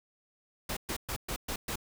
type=noise bursts; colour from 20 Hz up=pink; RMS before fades=-35 dBFS; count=6; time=0.69-1.758 s; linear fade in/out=5 ms; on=78 ms; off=120 ms; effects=none